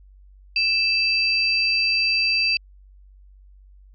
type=tone pair together; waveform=sine; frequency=2637 / 4699 Hz; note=E7 / D8; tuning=0 / 0 cents; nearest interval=minor seventh; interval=1000 cents; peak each=-20 / -21 dBFS; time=0.56-2.57 s; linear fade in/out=2 ms; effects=added 48 Hz sine -46 dBFS peak until 3.94 s + AAC 48 kbps